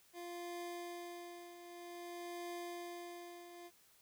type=tone with tremolo; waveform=25% pulse; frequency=348.1 Hz; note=F4; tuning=6 cents flat; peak=-39 dBFS; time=0.13-3.71 s; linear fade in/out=50 ms; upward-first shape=triangle; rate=0.52 Hz; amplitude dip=70%; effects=white hiss -68 dBFS RMS until 4.01 s